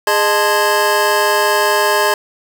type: tone cluster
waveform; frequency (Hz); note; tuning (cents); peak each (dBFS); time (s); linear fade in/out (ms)
square; 413.4 / 614 / 877 / 1045 / 1653; G#4 / D#5 / A5 / C6 / G#6; -8 / -23 / -6 / -2 / -9; -19; 0.07-2.14; 2
effects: none